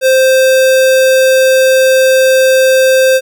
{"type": "tone", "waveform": "square", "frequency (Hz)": 523.3, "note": "C5", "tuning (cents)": 0, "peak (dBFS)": -6, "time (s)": [0.01, 3.21], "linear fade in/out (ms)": 50, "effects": []}